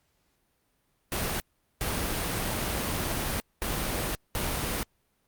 pink noise bursts at uneven times, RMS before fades -30 dBFS, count 4, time 1.12-1.4 / 1.81-3.4 / 3.62-4.15 / 4.35-4.83 s, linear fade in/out 0 ms, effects pink hiss -72 dBFS RMS until 5.27 s + Opus 48 kbps

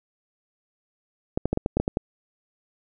clicks, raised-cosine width 2 ms, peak -9 dBFS, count 9, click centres 1.375 / 1.456 / 1.53 / 1.574 / 1.661 / 1.77 / 1.8 / 1.879 / 1.971 s, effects none

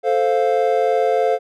triangle chord, F major, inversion first, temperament equal, 440 / 523.3 / 698.5 Hz, A4 / C5 / F5, 0 / 0 / 0 cents, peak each -17 dBFS, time 0.03-1.39 s, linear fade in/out 50 ms, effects none

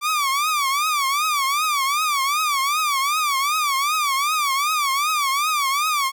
sawtooth tone with vibrato, 1163 Hz, D6, 17 cents flat, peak -15 dBFS, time 0.01-6.12 s, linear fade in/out 50 ms, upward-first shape triangle, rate 2.6 Hz, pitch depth 170 cents each way, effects none

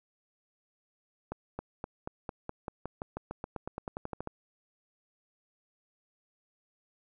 accelerating click train, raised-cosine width 1 ms, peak -22 dBFS, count 21, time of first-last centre 1.32-4.274 s, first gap 270 ms, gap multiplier 0.93, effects none

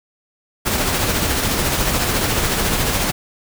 pink noise with tremolo, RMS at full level -17 dBFS, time 0.65-3.12 s, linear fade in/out 20 ms, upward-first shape triangle, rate 14 Hz, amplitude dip 40%, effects none

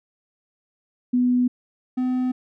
sine / triangle tone pair in turn, 247.8 / 253.6 Hz, B3 / B3, +6 / +46 cents, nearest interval unison, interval 40 cents, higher second, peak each -16 / -18 dBFS, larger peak first, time 1.13-1.48 / 1.97-2.32 s, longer neither, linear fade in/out 10 ms, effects none

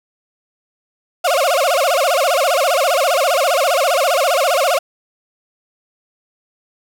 35% pulse tone with vibrato, 622.3 Hz, D#5, in tune, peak -11 dBFS, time 1.24-4.79 s, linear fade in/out 10 ms, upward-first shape sine, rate 15 Hz, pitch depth 280 cents each way, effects none

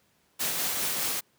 white noise with tremolo, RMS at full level -28 dBFS, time 0.39-1.21 s, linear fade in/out 20 ms, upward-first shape triangle, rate 4.9 Hz, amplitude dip 30%, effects pink hiss -67 dBFS RMS until 1.38 s + high-pass 100 Hz 12 dB/octave

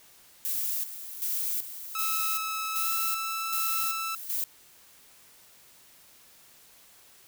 violet noise with tremolo, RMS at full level -30 dBFS, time 0.45-4.44 s, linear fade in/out 0 ms, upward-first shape square, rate 1.3 Hz, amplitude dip 70%
sawtooth tone with pitch glide, 1300 to 1320.4 Hz, E6 to E6, -24 to +2 cents, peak -27 dBFS, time 1.95-4.15 s, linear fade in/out 2 ms, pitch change +26 cents, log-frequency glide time 2.72-2.93 s
effects white hiss -56 dBFS RMS until 7.27 s

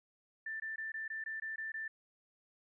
sine tone bursts, 1774 Hz, A6, 14 cents sharp, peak -38 dBFS, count 9, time 0.46-1.88 s, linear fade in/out 5 ms, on 140 ms, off 20 ms, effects none

